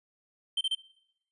triangle tone bursts, 3121 Hz, G7, 8 cents flat, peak -24 dBFS, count 3, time 0.57-0.75 s, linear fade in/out 5 ms, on 40 ms, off 30 ms, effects noise-tail reverb RT60 0.8 s tail -23 dB re dry + resampled to 24000 Hz

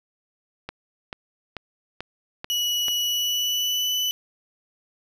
click train, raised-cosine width 0.3 ms, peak -16 dBFS, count 6, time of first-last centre 0.69-2.883 s, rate 2.28 Hz
35% pulse tone with pitch glide, 2930 to 2988 Hz, F#7 to F#7, -18 to +16 cents, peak -20 dBFS, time 2.5-4.11 s, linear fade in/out 0 ms, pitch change +34 cents, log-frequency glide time 2.96-3.93 s
effects none

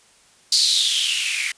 violet noise with band-pass filter sweep, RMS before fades -20 dBFS, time 0.52-1.52 s, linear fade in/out 5 ms, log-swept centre 4600 to 2100 Hz, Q 7, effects white hiss -54 dBFS RMS until 1.57 s + resampled to 22050 Hz

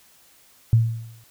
sine tone with exponential decay, 114 Hz, A#2, 38 cents flat, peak -10 dBFS, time 0.73-1.24 s, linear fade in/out 0 ms, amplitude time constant 110 ms, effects white hiss -55 dBFS RMS until 1.3 s

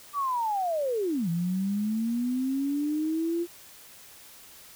sine linear two-way sweep, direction down then up, 1174.7 to 164.81 to 347.1 Hz, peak -25 dBFS, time 0.13-3.47 s, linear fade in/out 50 ms, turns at 1.29 s, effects white hiss -50 dBFS RMS until 4.75 s

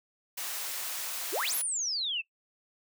white high-pass noise, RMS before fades -36 dBFS, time 0.37-1.62 s, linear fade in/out 10 ms, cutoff 600 Hz, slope 12 dB/octave
sine exponential two-way sweep, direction up then down, 293.7 to 11840 to 2554 Hz, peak -29 dBFS, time 1.32-2.22 s, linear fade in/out 20 ms, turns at 1.55 s
effects noise-tail reverb RT60 0.1 s tail -20 dB re dry

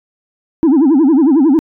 sine tone with vibrato, 293.7 Hz, D4, in tune, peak -4 dBFS, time 0.63-1.59 s, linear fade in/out 0 ms, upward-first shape sine, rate 11 Hz, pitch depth 240 cents each way, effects tanh soft clip ceiling -5 dBFS

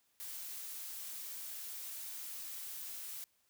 blue noise, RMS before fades -45 dBFS, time 0.2-3.24 s, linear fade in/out 0 ms, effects white hiss -75 dBFS RMS until 3.49 s

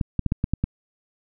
clicks, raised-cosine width 5 ms, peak -9 dBFS, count 7, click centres 0.012 / 0.193 / 0.263 / 0.321 / 0.441 / 0.536 / 0.64 s, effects none

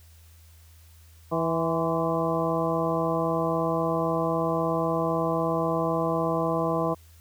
harmonic tone with a mistuned harmonic, 163.8 Hz, E3, 11 cents flat, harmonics 1 / 2 / 3 / 4 / 5 / 6 / 7, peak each -30 / -30 / -29 / -29 / -35 / -31 / -35 dBFS, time 1.31-6.95 s, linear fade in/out 20 ms, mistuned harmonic 6, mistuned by +80 cents, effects added 81 Hz sine -50 dBFS peak until 7.2 s + white hiss -59 dBFS RMS until 7.2 s

